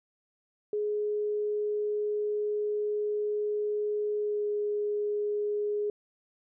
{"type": "tone with pitch glide", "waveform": "sine", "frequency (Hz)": [418.9, 415.8], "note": ["G#4", "G#4"], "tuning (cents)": [15, 2], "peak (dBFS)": -27, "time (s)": [0.73, 5.9], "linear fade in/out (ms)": 2, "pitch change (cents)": -13, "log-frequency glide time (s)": [4.18, 4.46], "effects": []}